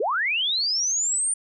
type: linear sweep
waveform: sine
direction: up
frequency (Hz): 370 to 9100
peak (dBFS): -21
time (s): 0-1.34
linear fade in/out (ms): 5
effects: none